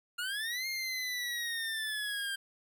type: linear two-way sweep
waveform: 25% pulse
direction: up then down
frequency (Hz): 1396.9 to 2135 to 1583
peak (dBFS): -30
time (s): 0.18-2.36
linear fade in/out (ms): 10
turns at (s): 0.67
effects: 11-bit